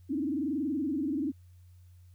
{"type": "tone with frequency modulation", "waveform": "sine", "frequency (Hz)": 290, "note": "D4", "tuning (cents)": -22, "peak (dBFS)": -28, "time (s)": [0.09, 1.32], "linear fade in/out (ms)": 20, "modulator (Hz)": 21, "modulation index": 1.6, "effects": ["added 89 Hz sine -52 dBFS peak until 2.14 s", "white hiss -73 dBFS RMS until 2.14 s"]}